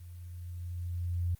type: tone with level ramp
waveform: sine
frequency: 87.31 Hz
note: F2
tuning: in tune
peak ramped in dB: -45 to -27 dBFS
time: 0-1.35 s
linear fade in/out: 5 ms
effects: white hiss -64 dBFS RMS until 1.39 s + Opus 32 kbps